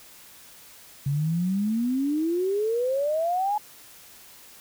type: exponential sweep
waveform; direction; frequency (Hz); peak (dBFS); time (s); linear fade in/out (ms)
sine; up; 136.2 to 854; -22; 1.06-3.58; 5
effects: white hiss -49 dBFS RMS until 4.6 s